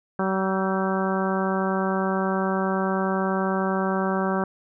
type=harmonic tone with a mistuned harmonic; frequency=190.5 Hz; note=G3; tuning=49 cents flat; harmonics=1 / 2 / 3 / 4 / 5 / 6 / 7 / 8; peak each=-25 / -28 / -30 / -31 / -32 / -33 / -33 / -34 dBFS; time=0.19-4.44 s; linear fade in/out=2 ms; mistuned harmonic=8; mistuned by=+35 cents; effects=none